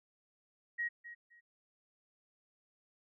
sine tone with echo, 1893 Hz, A#6, 26 cents sharp, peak -33 dBFS, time 0.78-0.89 s, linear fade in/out 20 ms, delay 260 ms, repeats 2, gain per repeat -13 dB, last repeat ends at 1.41 s, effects none

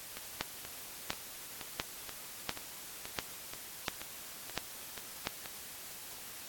two click trains, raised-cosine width 0.2 ms, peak -14 / -24 dBFS, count 8 / 12, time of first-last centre 0.41-5.271 / 0.17-5.458 s, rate 1.44 / 2.08 Hz, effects white hiss -47 dBFS RMS until 6.48 s + AAC 64 kbps

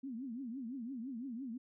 sine tone with vibrato, 248.7 Hz, B3, 12 cents sharp, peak -40 dBFS, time 0.03-1.58 s, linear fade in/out 10 ms, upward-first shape triangle, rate 5.9 Hz, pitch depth 240 cents each way, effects none

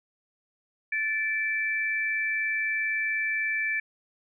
sine tone pair together, 1752 / 2329 Hz, A6 / D7, -8 / -15 cents, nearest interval perfect fourth, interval 493 cents, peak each -28 / -28 dBFS, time 0.92-3.8 s, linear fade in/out 5 ms, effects none

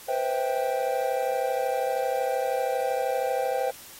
triangle chord, C major seventh, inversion third, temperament just, 490.5 / 523.3 / 654.1 / 784.9 Hz, B4 / C5 / E5 / G5, -12 / 0 / -14 / +2 cents, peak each -29 / -26 / -31 / -27 dBFS, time 0.08-3.71 s, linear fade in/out 10 ms, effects white hiss -46 dBFS RMS until 3.99 s + AAC 48 kbps

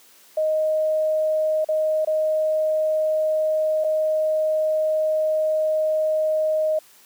sine tone with dropouts, 623 Hz, D#5, 2 cents sharp, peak -18 dBFS, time 0.37-6.79 s, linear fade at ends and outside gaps 5 ms, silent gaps 1.646-1.687 / 2.049-2.072 / 3.84-3.844 s, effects white hiss -52 dBFS RMS until 7.05 s + high-pass 200 Hz 12 dB/octave

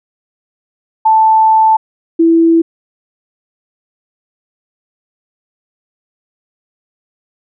sine tone pair in turn, 880 / 330.6 Hz, A5 / E4, 0 / +5 cents, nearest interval octave + perfect fourth, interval 1695 cents, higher first, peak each -5 dBFS, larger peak neither, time 1.05-1.77 / 2.19-2.62 s, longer first, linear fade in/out 10 ms, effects none

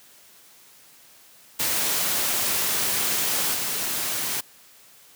white noise with level steps, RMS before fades -24 / -27 dBFS, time 1.59-4.41 s, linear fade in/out 10 ms, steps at 3.54 s, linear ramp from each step 5 ms, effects white hiss -52 dBFS RMS until 5.15 s + high-pass 100 Hz 12 dB/octave

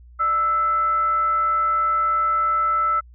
sine tone with frequency modulation, 1318.5 Hz, E6, in tune, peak -17 dBFS, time 0.19-3.01 s, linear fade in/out 20 ms, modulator 721 Hz, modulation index 0.21, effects added 60 Hz sine -43 dBFS peak until 3.14 s

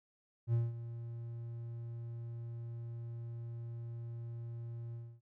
triangle tone with ADSR envelope, 117 Hz, A#2, 7 cents sharp, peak -25 dBFS, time 0.47-5.21 s, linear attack 63 ms, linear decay 190 ms, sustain -14 dB, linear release 270 ms, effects none

